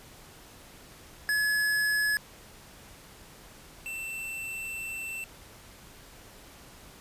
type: tone pair in turn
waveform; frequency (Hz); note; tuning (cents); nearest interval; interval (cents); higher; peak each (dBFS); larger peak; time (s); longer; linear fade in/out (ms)
square; 1700 / 2680; G#6 / E7; +40 / +28; minor sixth; 788; second; -25 / -35; first; 1.29-2.17 / 3.86-5.24; second; 0
effects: pink hiss -51 dBFS RMS until 7 s + resampled to 32000 Hz